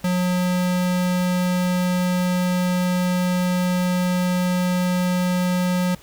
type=tone; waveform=square; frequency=180.5 Hz; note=F#3; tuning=43 cents flat; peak=-19 dBFS; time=0.04-5.95 s; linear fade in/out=5 ms; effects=added 60 Hz sine -53 dBFS peak until 6.02 s + pink hiss -48 dBFS RMS until 6.02 s